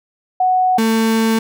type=tone pair in turn; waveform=sine / 35% pulse; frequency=740 / 223.8 Hz; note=F#5 / A3; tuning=0 / +30 cents; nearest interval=octave + major sixth; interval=2070 cents; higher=first; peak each=-11 dBFS; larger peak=neither; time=0.4-0.78 / 0.78-1.39 s; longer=second; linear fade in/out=5 ms; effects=none